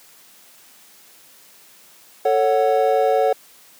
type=chord; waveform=triangle; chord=F# minor; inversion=first; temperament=just; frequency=444 / 555 / 740 Hz; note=A4 / C#5 / F#5; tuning=+16 / +2 / 0 cents; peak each=-17 dBFS; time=2.25-3.33 s; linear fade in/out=5 ms; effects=white hiss -49 dBFS RMS until 3.79 s + high-pass 150 Hz 12 dB/octave